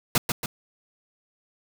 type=noise with echo; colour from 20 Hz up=pink; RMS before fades=-20 dBFS; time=0.15-0.18 s; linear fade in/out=2 ms; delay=140 ms; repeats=2; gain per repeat=-5 dB; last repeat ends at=0.46 s; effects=none